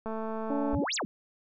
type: click train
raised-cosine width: 1 ms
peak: -23 dBFS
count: 153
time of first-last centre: 0.06-0.748 s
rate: 221 Hz
type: harmonic tone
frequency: 284.2 Hz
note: C#4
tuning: 43 cents sharp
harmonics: 1 / 2 / 3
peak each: -29 / -35 / -39 dBFS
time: 0.5-0.84 s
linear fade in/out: 2 ms
type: exponential two-way sweep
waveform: sine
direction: up then down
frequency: 40.03 to 8190 to 168.4 Hz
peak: -29 dBFS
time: 0.73-1.05 s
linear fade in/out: 0 ms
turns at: 0.95 s
effects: none